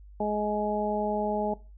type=harmonic tone; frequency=209.9 Hz; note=G#3; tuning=19 cents sharp; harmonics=1 / 2 / 3 / 4; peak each=-31 / -31 / -31 / -31 dBFS; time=0.2-1.54 s; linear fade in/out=5 ms; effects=noise-tail reverb RT60 0.3 s tail -19 dB re dry + added 50 Hz sine -46 dBFS peak until 1.77 s